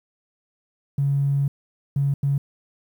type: tone bursts at uneven times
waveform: triangle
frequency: 140 Hz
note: C#3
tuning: 18 cents sharp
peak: -14 dBFS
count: 3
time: 0.98-1.48 / 1.96-2.14 / 2.23-2.38 s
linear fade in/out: 5 ms
effects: tanh soft clip ceiling -16 dBFS + 9-bit